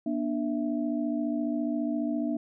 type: tone cluster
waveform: sine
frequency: 241.3 / 295.9 / 660 Hz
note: B3 / D4 / E5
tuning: -40 / +13 / +2 cents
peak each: -30 / -29 / -37 dBFS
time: 0.06-2.37 s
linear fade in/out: 5 ms
effects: none